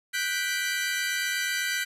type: chord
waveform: sawtooth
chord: G major seventh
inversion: third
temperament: equal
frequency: 1480 / 1568 / 1975.5 / 2349 Hz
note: F#6 / G6 / B6 / D7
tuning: 0 / 0 / 0 / 0 cents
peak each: -29 / -28 / -27 / -32 dBFS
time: 0.13-1.85 s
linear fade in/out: 20 ms
effects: resampled to 32000 Hz + 10-bit